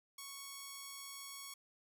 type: tone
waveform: 5% pulse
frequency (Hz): 1108.7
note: C#6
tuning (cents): 0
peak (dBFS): -35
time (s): 0.18-1.54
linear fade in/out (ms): 5
effects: none